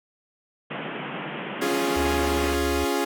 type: band-pass noise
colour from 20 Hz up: pink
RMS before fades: -33 dBFS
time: 0.7-2.55 s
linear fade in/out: 10 ms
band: 140 to 3200 Hz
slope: 96 dB/octave
type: chord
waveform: sawtooth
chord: Db major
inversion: none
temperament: equal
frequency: 277.2 / 349.2 / 415.3 Hz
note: Db4 / F4 / Ab4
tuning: 0 / 0 / 0 cents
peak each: -23 dBFS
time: 1.61-3.05 s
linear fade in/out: 10 ms
type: tone with pitch glide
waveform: sine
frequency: 73.42 to 72.2 Hz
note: D2 to D2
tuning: 0 to -29 cents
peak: -28 dBFS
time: 1.96-2.85 s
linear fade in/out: 10 ms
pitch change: -29 cents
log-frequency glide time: 2.07-2.4 s
effects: none